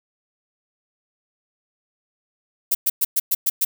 violet noise bursts, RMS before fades -18 dBFS, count 7, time 2.71-3.65 s, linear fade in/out 10 ms, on 40 ms, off 110 ms, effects none

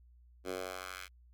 10% pulse tone with high-pass filter sweep, 92.5 Hz, F#2, in tune, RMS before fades -42 dBFS, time 0.44-1.09 s, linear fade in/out 50 ms, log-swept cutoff 320 to 2100 Hz, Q 1.4, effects added 60 Hz sine -58 dBFS peak until 1.33 s

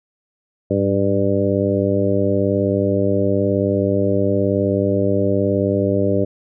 harmonic tone with a mistuned harmonic, 99 Hz, G2, 18 cents sharp, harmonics 1 / 2 / 3 / 4 / 5 / 6, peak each -22 / -22 / -22 / -22 / -22 / -22 dBFS, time 0.7-6.25 s, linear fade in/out 10 ms, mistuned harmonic 1, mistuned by +59 cents, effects none

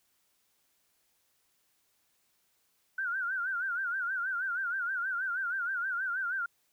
sine tone with vibrato, 1480 Hz, F#6, in tune, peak -30 dBFS, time 2.98-6.46 s, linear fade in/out 5 ms, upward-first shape sine, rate 6.3 Hz, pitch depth 120 cents each way, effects white hiss -73 dBFS RMS until 6.72 s

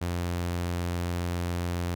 sawtooth tone, 87.31 Hz, F2, in tune, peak -24 dBFS, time 0.01-1.95 s, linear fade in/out 10 ms, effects none

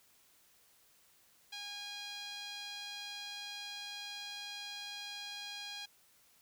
sawtooth tone with band-pass filter, 818 Hz, G#5, 26 cents flat, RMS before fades -45 dBFS, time 1.52-5.86 s, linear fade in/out 10 ms, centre 3800 Hz, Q 2.2, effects white hiss -67 dBFS RMS until 6.41 s

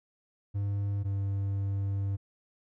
triangle tone pair in turn, 100.5 / 98.77 Hz, G2 / G2, +44 / +14 cents, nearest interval unison, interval 30 cents, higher first, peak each -26 / -26 dBFS, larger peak neither, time 0.54-1.04 / 1.04-2.17 s, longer second, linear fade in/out 20 ms, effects none

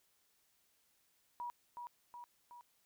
sine tone with echo, 963 Hz, B5, 44 cents flat, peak -40 dBFS, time 1.4-1.5 s, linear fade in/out 0 ms, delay 370 ms, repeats 3, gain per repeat -4 dB, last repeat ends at 2.61 s, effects white hiss -75 dBFS RMS until 2.85 s

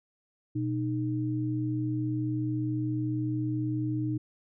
sine tone pair together, 122.27 / 308.1 Hz, B2 / D#4, -17 / -17 cents, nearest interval octave + major third, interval 1600 cents, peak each -30 / -30 dBFS, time 0.55-4.18 s, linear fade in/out 10 ms, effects none

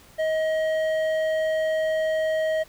triangle tone with hard clipping, 632 Hz, D#5, 27 cents sharp, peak -23 dBFS, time 0.18-2.64 s, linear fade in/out 20 ms, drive 12 dB, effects pink hiss -52 dBFS RMS until 2.68 s

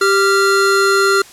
square tone pair together, 392 / 1387.3 Hz, G4 / F6, 0 / -12 cents, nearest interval octave + minor seventh, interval 2188 cents, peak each -14 dBFS, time 0.01-1.22 s, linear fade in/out 5 ms, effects white hiss -40 dBFS RMS until 1.32 s + low-pass 10000 Hz 12 dB/octave

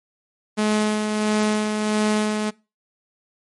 sawtooth tone with tremolo, 212.9 Hz, G#3, 43 cents sharp, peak -13 dBFS, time 0.57-2.51 s, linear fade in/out 20 ms, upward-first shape sine, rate 1.5 Hz, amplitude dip 40%, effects noise-tail reverb RT60 0.3 s tail -24 dB re dry + MP3 48 kbps

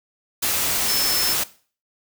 sine tone in noise, 5274 Hz, E8, in tune, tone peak -23 dBFS, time 0.88-1.34 s, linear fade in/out 10 ms, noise white, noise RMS -22 dBFS, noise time 0.42-1.44 s, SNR -4 dB, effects noise-tail reverb RT60 0.4 s tail -17 dB re dry

